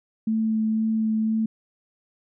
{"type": "tone with vibrato", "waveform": "sine", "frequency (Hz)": 220, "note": "A3", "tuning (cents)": 0, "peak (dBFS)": -20, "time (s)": [0.27, 1.46], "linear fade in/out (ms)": 5, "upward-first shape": "sine", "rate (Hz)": 2, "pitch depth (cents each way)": 10, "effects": []}